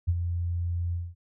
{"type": "tone with ADSR envelope", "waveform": "sine", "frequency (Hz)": 86.5, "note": "F2", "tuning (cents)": -16, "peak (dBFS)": -19, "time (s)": [0.07, 1.15], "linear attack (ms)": 20, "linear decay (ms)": 47, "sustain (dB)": -7, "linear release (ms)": 220, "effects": []}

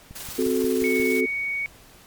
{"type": "click train", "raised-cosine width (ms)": 5, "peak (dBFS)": -28, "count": 6, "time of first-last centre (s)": [0.11, 1], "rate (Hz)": 5.62}
{"type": "noise with tremolo", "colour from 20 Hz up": "white", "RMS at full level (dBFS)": -35, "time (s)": [0.15, 1.21], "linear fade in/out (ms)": 10, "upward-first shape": "square", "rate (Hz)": 20, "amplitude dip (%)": 30}
{"type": "chord", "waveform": "sine", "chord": "F# diminished", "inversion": "second", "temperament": "equal with one note detuned", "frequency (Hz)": [261.6, 370, 436.2], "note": ["C4", "F#4", "A4"], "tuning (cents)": [0, 0, -15], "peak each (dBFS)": -24, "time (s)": [0.38, 1.26], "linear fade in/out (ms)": 10}
{"type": "tone with pitch glide", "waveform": "sine", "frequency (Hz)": [2217, 2236], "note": ["C#7", "C#7"], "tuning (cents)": [0, 14], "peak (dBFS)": -24, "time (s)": [0.84, 1.66], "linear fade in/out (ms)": 0, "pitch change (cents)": 14, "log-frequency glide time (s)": [1.05, 1.27]}
{"effects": ["pink hiss -50 dBFS RMS until 2.06 s", "MP3 96 kbps"]}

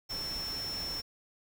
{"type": "tone in noise", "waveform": "sine", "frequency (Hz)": 5400, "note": "E8", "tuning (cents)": 41, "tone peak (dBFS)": -35, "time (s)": [0.09, 1.02], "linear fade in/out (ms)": 20, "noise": "pink", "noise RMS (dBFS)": -43, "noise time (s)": [0.09, 1.02], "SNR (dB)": 5, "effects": []}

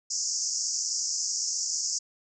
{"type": "band-pass noise", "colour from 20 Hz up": "white", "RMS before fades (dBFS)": -30, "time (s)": [0.1, 1.99], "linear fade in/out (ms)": 10, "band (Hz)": [5000, 7200], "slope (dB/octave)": 96, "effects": []}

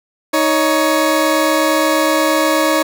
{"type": "tone pair together", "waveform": "20% pulse", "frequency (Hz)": [313.2, 558], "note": ["D#4", "C#5"], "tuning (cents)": [11, 11], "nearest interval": "minor seventh", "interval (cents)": 1000, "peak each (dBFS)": -10, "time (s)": [0.33, 2.83], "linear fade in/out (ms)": 10, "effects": []}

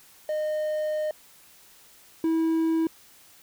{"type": "tone pair in turn", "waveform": "triangle", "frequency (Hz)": [613, 324.7], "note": ["D#5", "E4"], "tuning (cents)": [-26, -26], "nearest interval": "major seventh", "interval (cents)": 1100, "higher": "first", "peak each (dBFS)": [-23, -19], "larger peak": "second", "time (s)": [[0.29, 1.11], [2.24, 2.87]], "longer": "first", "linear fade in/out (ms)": 2, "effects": ["white hiss -54 dBFS RMS until 3.42 s"]}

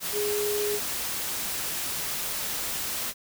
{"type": "tone in noise", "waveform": "sine", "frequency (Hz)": 415.3, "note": "G#4", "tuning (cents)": 0, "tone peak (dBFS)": -26, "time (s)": [0.12, 0.8], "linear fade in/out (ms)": 50, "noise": "white", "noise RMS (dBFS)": -31, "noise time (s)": [0, 3.14], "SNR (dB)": 2, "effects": []}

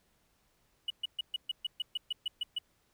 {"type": "tone bursts", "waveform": "triangle", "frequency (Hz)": 2934, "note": "F#7", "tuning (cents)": -15, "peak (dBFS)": -27, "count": 12, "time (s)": [0.88, 2.586], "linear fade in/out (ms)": 5, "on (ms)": 23, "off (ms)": 130, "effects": ["tanh soft clip ceiling -27 dBFS", "pink hiss -72 dBFS RMS until 2.93 s"]}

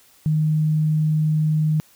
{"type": "tone", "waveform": "sine", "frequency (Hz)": 154.7, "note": "D#3", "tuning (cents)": -10, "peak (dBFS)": -16, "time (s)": [0.26, 1.8], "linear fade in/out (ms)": 0, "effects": ["white hiss -54 dBFS RMS until 1.95 s"]}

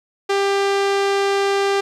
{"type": "tone", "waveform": "sawtooth", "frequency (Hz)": 396.5, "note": "G4", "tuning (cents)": 20, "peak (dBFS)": -12, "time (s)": [0.29, 1.81], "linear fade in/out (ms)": 10, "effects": ["low-pass 6000 Hz 12 dB/octave", "9-bit"]}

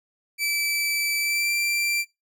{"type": "tone with pitch glide", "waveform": "sawtooth", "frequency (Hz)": [2317, 2355], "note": ["D7", "D7"], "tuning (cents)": [-24, 4], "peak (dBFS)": -19, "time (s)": [0.38, 2.05], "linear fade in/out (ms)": 50, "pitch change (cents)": 28, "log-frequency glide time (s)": [1.19, 1.52], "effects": ["noise-tail reverb RT60 0.2 s tail -21 dB re dry"]}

